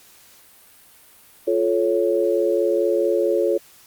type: chord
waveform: sine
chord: F augmented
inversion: none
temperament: equal with one note detuned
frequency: 349.2 / 433.7 / 554.4 Hz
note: F4 / A4 / C#5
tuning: 0 / -25 / 0 cents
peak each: -21 dBFS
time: 1.47-3.58 s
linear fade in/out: 10 ms
effects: white hiss -50 dBFS RMS until 3.86 s + Opus 48 kbps